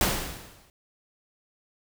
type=noise with exponential decay; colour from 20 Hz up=pink; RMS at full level=-21 dBFS; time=0.01-0.7 s; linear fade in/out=1 ms; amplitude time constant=150 ms; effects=none